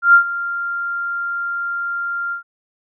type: tone with ADSR envelope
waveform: sine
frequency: 1392 Hz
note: F6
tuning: 6 cents flat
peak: -4 dBFS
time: 0.02-2.43 s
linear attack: 120 ms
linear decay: 93 ms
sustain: -16 dB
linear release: 110 ms
effects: none